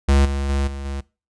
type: tone with level steps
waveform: square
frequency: 69.2 Hz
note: C#2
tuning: 2 cents flat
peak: -13 / -22 / -19 / -29 / -26 dBFS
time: 0.08-1.01 s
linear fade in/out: 10 ms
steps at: 0.25 / 0.49 / 0.67 / 0.85 s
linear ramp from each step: 5 ms
effects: noise-tail reverb RT60 0.3 s tail -21 dB re dry + resampled to 22050 Hz